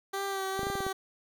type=tone with vibrato; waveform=15% pulse; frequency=389.1 Hz; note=G4; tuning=13 cents flat; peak=-25 dBFS; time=0.13-0.93 s; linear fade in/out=10 ms; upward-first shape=sine; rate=2.2 Hz; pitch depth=27 cents each way
type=clicks; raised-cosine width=2 ms; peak=-23 dBFS; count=7; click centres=0.593 / 0.632 / 0.669 / 0.701 / 0.754 / 0.805 / 0.866 s
effects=none